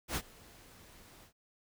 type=noise with ADSR envelope; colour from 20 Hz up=pink; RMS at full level=-33 dBFS; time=0.08-1.33 s; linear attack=77 ms; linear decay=58 ms; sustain=-24 dB; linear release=100 ms; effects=none